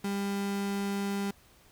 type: tone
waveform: 35% pulse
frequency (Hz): 199.4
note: G3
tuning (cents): +30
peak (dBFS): -28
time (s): 0.04-1.31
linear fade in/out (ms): 5
effects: pink hiss -60 dBFS RMS until 1.71 s